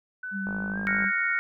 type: tone with pitch glide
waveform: sine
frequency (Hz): 1500 to 1607.7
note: F#6 to G6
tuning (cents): +23 to +43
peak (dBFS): -32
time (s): 0.23-1.09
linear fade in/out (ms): 5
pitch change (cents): +120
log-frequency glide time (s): 0.71-0.78
type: tone with vibrato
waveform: sine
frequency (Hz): 196.3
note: G3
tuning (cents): +3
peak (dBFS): -30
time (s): 0.31-1.12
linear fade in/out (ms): 50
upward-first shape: sine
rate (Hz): 6.4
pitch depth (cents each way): 20
type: click train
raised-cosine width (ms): 1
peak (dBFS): -24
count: 31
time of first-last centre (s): 0.47-1.043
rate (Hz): 52.4
type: chord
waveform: sine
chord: Gb major seventh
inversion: third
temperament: equal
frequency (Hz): 1396.9 / 1480 / 1864.7 / 2217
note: F6 / Gb6 / Bb6 / Db7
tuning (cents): 0 / 0 / 0 / 0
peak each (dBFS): -29 / -31 / -28 / -28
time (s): 0.87-1.39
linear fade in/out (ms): 0
effects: none